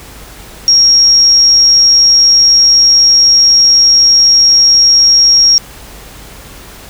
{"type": "tone", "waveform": "sine", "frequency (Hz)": 5588, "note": "F8", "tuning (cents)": 0, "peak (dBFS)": -3, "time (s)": [0.68, 5.58], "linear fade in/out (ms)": 0, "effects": ["added 50 Hz sine -37 dBFS peak until 6.89 s", "pink hiss -33 dBFS RMS until 6.89 s"]}